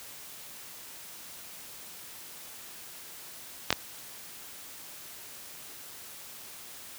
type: clicks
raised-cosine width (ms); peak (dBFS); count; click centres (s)
0.2; -5; 2; 3.705 / 3.727
effects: white hiss -46 dBFS RMS until 6.98 s + high-pass 60 Hz 12 dB/octave